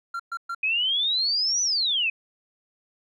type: tone bursts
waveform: triangle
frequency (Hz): 1374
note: F6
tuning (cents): -29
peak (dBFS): -26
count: 3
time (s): 0.14-0.548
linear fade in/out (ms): 5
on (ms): 56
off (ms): 120
type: exponential two-way sweep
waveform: sine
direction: up then down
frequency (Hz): 2489 to 6030 to 2489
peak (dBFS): -21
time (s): 0.63-2.1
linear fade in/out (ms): 5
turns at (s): 1.62
effects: none